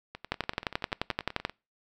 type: two click trains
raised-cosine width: 0.3 ms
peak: -23 / -11 dBFS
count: 15 / 14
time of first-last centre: 0.15-1.496 / 0.32-1.45 s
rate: 10.4 / 11.5 Hz
effects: noise-tail reverb RT60 0.3 s tail -25 dB re dry